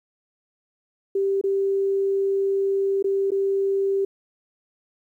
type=tone with dropouts; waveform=sine; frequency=392 Hz; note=G4; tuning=in tune; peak=-19 dBFS; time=1.15-4.05 s; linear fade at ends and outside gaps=5 ms; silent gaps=1.413-1.438 / 3.026-3.042 / 3.306-3.317 s; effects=10-bit